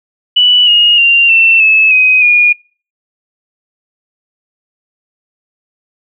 sine tone with pitch steps, 2960 / 2866 / 2775 / 2686 / 2601 / 2518 / 2438 Hz, F#7 / F7 / F7 / E7 / E7 / D#7 / D#7, 0 / +44 / -12 / +32 / -24 / +20 / -36 cents, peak -4 dBFS, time 0.36-2.53 s, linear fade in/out 10 ms, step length 310 ms, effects noise-tail reverb RT60 0.4 s tail -25 dB re dry

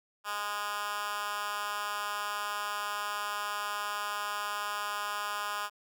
10% pulse tone with high-pass filter, 206.2 Hz, G#3, 12 cents flat, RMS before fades -35 dBFS, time 0.24-5.7 s, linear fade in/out 50 ms, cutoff 1200 Hz, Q 1.8, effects none

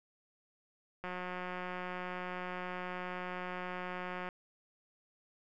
click train, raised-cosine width 0.5 ms, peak -26 dBFS, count 589, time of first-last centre 1.04-4.289 s, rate 181 Hz, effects none

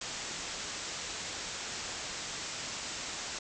white low-pass noise, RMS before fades -40 dBFS, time 0.01-3.39 s, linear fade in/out 5 ms, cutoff 7800 Hz, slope 96 dB/octave, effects none

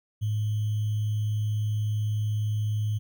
sine tone with sample-and-hold, 106.4 Hz, G#2, 42 cents sharp, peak -24 dBFS, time 0.21-2.99 s, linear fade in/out 20 ms, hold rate 3150 Hz, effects none

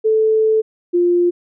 sine tone pair in turn, 438 / 350.5 Hz, A4 / F4, -8 / +6 cents, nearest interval major third, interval 386 cents, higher first, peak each -11 dBFS, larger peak neither, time 0.04-0.62 / 0.93-1.31 s, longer first, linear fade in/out 20 ms, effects none

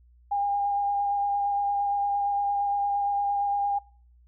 sine tone with vibrato, 808 Hz, G#5, 48 cents flat, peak -23 dBFS, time 0.31-3.79 s, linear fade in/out 10 ms, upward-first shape square, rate 8.7 Hz, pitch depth 10 cents each way, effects noise-tail reverb RT60 0.5 s tail -25 dB re dry + added 60 Hz sine -54 dBFS peak until 4.27 s

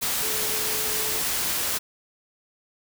sine tone in noise, 432.6 Hz, A4, 29 cents flat, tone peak -36 dBFS, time 0.22-1.21 s, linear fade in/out 20 ms, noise white, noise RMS -26 dBFS, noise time 0.01-1.79 s, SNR -13 dB, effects none

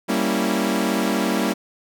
sawtooth chord, G diminished seventh, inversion none, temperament equal, 196 / 233.1 / 277.2 / 329.6 Hz, G3 / Bb3 / Db4 / Fb4, 0 / 0 / 0 / 0 cents, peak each -20 / -20 / -22 / -22 dBFS, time 0.08-1.54 s, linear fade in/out 20 ms, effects none

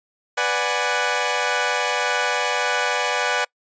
15% pulse chord, G# half-diminished seventh, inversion first, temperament equal, 493.9 / 587.3 / 740 / 830.6 Hz, B4 / D5 / F#5 / G#5, 0 / 0 / 0 / 0 cents, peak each -19 dBFS, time 0.37-3.45 s, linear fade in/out 10 ms, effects noise-tail reverb RT60 0.1 s tail -26 dB re dry + resampled to 16000 Hz

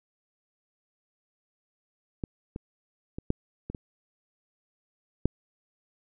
clicks, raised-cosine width 3 ms, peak -18 / -22 / -22 / -11 / -22 / -24 / -9 dBFS, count 7, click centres 2.238 / 2.561 / 3.185 / 3.304 / 3.7 / 3.748 / 5.256 s, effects none

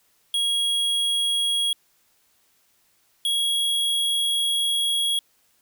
square tone pair in turn, 3300 / 3314 Hz, G#7 / G#7, -12 / -4 cents, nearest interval unison, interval 8 cents, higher second, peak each -21 dBFS, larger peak neither, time 0.34-1.73 / 3.25-5.19 s, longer second, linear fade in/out 2 ms, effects white hiss -64 dBFS RMS until 5.61 s

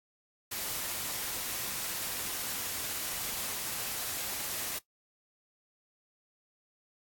white noise, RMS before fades -36 dBFS, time 0.51-4.79 s, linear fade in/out 10 ms, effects noise-tail reverb RT60 0.1 s tail -17 dB re dry + AAC 64 kbps

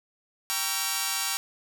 5% pulse chord, G diminished seventh, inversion none, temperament just, 784 / 940.8 / 1128.9 / 1354.7 Hz, G5 / Bb5 / Db6 / Fb6, 0 / +16 / +31 / +47 cents, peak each -21 dBFS, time 0.5-1.37 s, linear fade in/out 0 ms, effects none

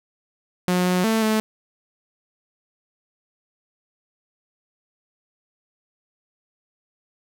sawtooth tone with pitch steps, 180.4 / 181.4 / 222.4 / 217.7 Hz, F#3 / F#3 / A3 / A3, -44 / -34 / +19 / -18 cents, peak -14 dBFS, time 0.68-1.4 s, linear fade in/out 0 ms, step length 180 ms, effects none

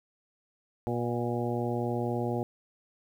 harmonic tone with a mistuned harmonic, 120 Hz, B2, 49 cents flat, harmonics 1 / 2 / 3 / 4 / 5 / 6 / 7, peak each -33 / -34 / -34 / -36 / -39 / -39 / -39 dBFS, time 0.87-2.43 s, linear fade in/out 0 ms, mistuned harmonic 7, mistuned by -33 cents, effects 10-bit

